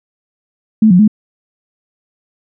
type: tone with pitch steps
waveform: sine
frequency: 218.1 / 179.2 / 212.9 Hz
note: A3 / F3 / G#3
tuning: -15 / +45 / +43 cents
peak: -4 dBFS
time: 0.82-1.078 s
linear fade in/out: 5 ms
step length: 86 ms
effects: none